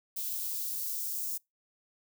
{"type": "noise with high-pass filter sweep", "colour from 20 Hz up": "violet", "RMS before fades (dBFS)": -35, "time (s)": [0.16, 1.38], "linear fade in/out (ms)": 10, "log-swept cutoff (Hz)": [3200, 6000], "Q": 1.2, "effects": ["noise-tail reverb RT60 0.2 s tail -26 dB re dry"]}